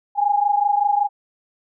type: tone pair together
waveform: sine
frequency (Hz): 813 / 838.3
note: G#5 / G#5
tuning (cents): -37 / +16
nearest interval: minor second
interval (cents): 53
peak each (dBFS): -17 / -20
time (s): 0.15-1.09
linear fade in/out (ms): 50
effects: none